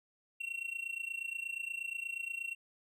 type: tone with amplitude modulation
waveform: triangle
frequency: 2729 Hz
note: F7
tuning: 41 cents flat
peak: -32 dBFS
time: 0.4-2.55 s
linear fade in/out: 10 ms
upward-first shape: sine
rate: 28.4 Hz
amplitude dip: 85%
effects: none